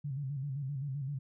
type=tone with vibrato; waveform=sine; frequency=138.3 Hz; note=C#3; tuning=4 cents flat; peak=-34 dBFS; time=0.04-1.19 s; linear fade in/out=10 ms; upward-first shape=square; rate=7.7 Hz; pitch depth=83 cents each way; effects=none